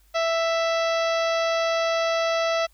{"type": "harmonic tone", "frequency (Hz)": 661, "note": "E5", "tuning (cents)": 5, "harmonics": [1, 2, 3, 4, 5, 6, 7, 8, 9], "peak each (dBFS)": [-22, -28, -32, -34, -36, -38, -39, -40, -41], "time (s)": [0.14, 2.67], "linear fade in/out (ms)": 20, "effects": ["added 50 Hz sine -56 dBFS peak until 2.73 s", "white hiss -63 dBFS RMS until 2.73 s"]}